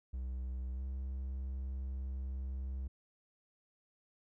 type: tone with pitch glide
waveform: triangle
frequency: 63.5 to 65.78 Hz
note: B1 to C2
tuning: +49 to +10 cents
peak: -35 dBFS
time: 0.13-2.88 s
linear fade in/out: 10 ms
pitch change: +61 cents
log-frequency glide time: 0.75-0.81 s
effects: none